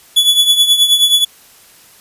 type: tone with tremolo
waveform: 45% pulse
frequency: 3418 Hz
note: G#7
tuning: 49 cents sharp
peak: -5 dBFS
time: 0.16-1.25 s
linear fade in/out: 10 ms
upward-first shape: triangle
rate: 9.4 Hz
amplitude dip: 75%
effects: white hiss -44 dBFS RMS until 2 s + resampled to 32000 Hz